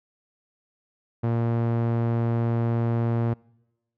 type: tone with low-pass filter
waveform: sawtooth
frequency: 116.54 Hz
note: A#2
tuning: in tune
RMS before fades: -24 dBFS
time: 1.23-3.34 s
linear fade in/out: 10 ms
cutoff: 1100 Hz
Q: 0.53
effects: noise-tail reverb RT60 1.0 s tail -26 dB re dry